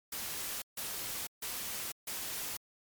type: noise bursts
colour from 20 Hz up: white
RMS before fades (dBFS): -39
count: 4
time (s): 0.12-2.57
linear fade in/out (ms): 5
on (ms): 500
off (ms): 150
effects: MP3 96 kbps